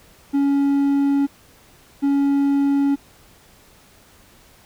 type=tone pair in turn; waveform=triangle; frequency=280 / 280 Hz; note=C#4 / C#4; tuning=+18 / +18 cents; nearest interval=unison; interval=0 cents; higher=neither; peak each=-13 dBFS; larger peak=neither; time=0.33-1.27 / 2.02-2.96 s; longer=neither; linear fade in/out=20 ms; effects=pink hiss -51 dBFS RMS until 4.65 s